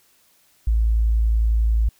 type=tone; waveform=sine; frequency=55.5 Hz; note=A1; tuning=16 cents sharp; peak=-15 dBFS; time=0.67-1.89 s; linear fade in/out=5 ms; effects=white hiss -59 dBFS RMS until 1.99 s